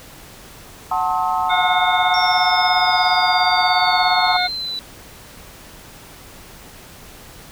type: chord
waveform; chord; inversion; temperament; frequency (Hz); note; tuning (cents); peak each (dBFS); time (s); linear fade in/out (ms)
sine; F# diminished seventh; none; just; 740 / 888 / 1065.6 / 1278.7; F#5 / A5 / C6 / Eb6; 0 / +16 / +31 / +47; -21 / -21 / -24 / -25; 0.91-4.37; 5
type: harmonic tone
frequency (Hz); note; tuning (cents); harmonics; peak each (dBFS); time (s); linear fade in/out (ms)
723; F#5; -40; 1 / 2 / 3 / 5; -20 / -24 / -23 / -23; 1.49-4.48; 20
type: linear sweep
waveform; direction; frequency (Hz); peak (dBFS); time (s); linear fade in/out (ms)
sine; down; 5480 to 3951; -23; 2.14-4.79; 0
effects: pink hiss -41 dBFS RMS until 7.51 s